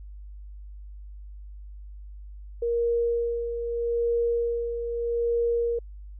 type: tone with tremolo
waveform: sine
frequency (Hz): 470.1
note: A#4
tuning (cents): +15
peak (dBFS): -21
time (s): 2.62-5.79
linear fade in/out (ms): 5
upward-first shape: sine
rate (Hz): 0.8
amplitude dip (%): 55
effects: added 50 Hz sine -39 dBFS peak until 6.19 s